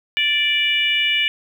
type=harmonic tone; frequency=586 Hz; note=D5; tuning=4 cents flat; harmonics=3 / 4 / 5 / 6; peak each=-26 / -19 / -19 / -29 dBFS; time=0.17-1.28 s; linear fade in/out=0 ms; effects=8-bit